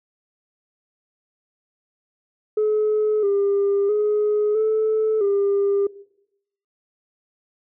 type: tone with pitch steps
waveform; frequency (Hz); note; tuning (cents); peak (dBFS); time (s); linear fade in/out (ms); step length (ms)
sine; 427.1 / 400.2 / 420.2 / 436.1 / 400.1; G#4 / G4 / G#4 / A4 / G4; +48 / +36 / +20 / -15 / +35; -15; 2.57-5.87; 5; 660
effects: noise-tail reverb RT60 0.8 s tail -20 dB re dry + tanh soft clip ceiling -14 dBFS